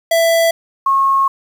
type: tone pair in turn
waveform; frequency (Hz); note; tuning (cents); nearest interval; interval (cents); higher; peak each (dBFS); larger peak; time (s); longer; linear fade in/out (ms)
square / sine; 664 / 1087.6; E5 / C#6; +12 / -33; major sixth; 855; second; -11 / -10; second; 0.11-0.51 / 0.86-1.28; second; 5
effects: 7-bit